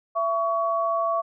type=tone pair together; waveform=sine; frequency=669 / 1125.1 Hz; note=E5 / C#6; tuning=+25 / +25 cents; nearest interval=major sixth; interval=900 cents; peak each=-24 / -24 dBFS; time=0.15-1.22 s; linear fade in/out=20 ms; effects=none